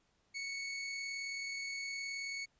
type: tone with amplitude modulation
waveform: sawtooth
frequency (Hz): 2217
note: C#7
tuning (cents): 0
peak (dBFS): -34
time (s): 0.34-2.46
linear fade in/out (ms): 20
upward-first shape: sine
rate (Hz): 39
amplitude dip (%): 25
effects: pink hiss -75 dBFS RMS until 2.59 s + resampled to 16000 Hz